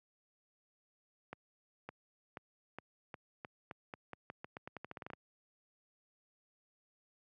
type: accelerating click train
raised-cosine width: 0.5 ms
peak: -29 dBFS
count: 21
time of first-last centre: 1.33-5.134 s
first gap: 560 ms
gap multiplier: 0.86
effects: high-pass 100 Hz 12 dB/octave